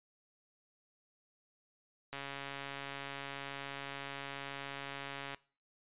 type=click train; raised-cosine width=0.3 ms; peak=-26 dBFS; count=448; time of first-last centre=2.13-5.346 s; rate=139 Hz; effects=noise-tail reverb RT60 0.4 s tail -22 dB re dry + resampled to 8000 Hz